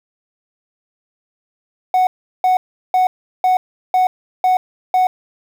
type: tone bursts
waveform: triangle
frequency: 740 Hz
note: F#5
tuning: in tune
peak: -8 dBFS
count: 7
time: 1.94-5.07 s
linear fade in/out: 2 ms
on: 130 ms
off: 370 ms
effects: tanh soft clip ceiling -4 dBFS + 7-bit